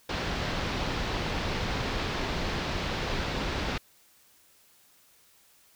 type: low-pass noise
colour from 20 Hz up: pink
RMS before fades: -31 dBFS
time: 0.09-3.78 s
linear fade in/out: 5 ms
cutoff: 4800 Hz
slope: 24 dB/octave
effects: white hiss -61 dBFS RMS until 5.75 s